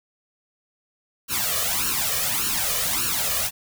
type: noise with flanger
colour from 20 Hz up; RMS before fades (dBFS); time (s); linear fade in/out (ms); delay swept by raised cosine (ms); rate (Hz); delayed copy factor
white; -24; 1.28-3.51; 50; 0.71 to 1.71; 1.7; +0.85
effects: none